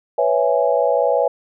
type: chord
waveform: sine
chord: C# minor seventh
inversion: third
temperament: equal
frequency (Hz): 493.9 / 554.4 / 659.3 / 830.6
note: B4 / C#5 / E5 / G#5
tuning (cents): 0 / 0 / 0 / 0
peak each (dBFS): -19 / -18 / -20 / -22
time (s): 0.18-1.28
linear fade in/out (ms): 5
effects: none